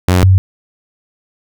sawtooth / sine tone pair in turn, 90.7 / 94.46 Hz, F#2 / F#2, -34 / +36 cents, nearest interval minor second, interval 70 cents, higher second, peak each -4 dBFS, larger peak neither, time 0.08-0.23 / 0.23-0.38 s, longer neither, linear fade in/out 0 ms, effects none

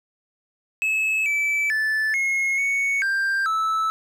triangle tone with pitch steps, 2591 / 2312 / 1749 / 2163 / 2221 / 1584 / 1310 Hz, E7 / D7 / A6 / C#7 / C#7 / G6 / E6, -30 / -28 / -11 / -43 / +3 / +18 / -11 cents, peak -18 dBFS, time 0.82-3.9 s, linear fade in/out 0 ms, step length 440 ms, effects none

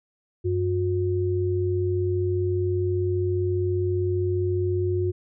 sine tone pair together, 95.48 / 360.5 Hz, G2 / F#4, -45 / -45 cents, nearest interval octave + major seventh, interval 2300 cents, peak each -24 dBFS, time 0.44-5.12 s, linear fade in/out 20 ms, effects none

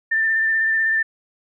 sine tone with vibrato, 1786 Hz, A6, 25 cents sharp, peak -16 dBFS, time 0.11-1.03 s, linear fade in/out 10 ms, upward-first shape sine, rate 16 Hz, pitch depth 17 cents each way, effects none

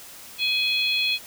harmonic tone, 839 Hz, G#5, 17 cents sharp, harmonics 3 / 4 / 5, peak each -24 / -25 / -26 dBFS, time 0.38-1.19 s, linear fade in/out 50 ms, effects white hiss -43 dBFS RMS until 1.26 s

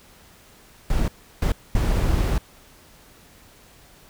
brown noise bursts at uneven times, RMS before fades -20 dBFS, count 3, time 0.9-1.08 / 1.42-1.52 / 1.75-2.38 s, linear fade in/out 2 ms, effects pink hiss -51 dBFS RMS until 4.09 s

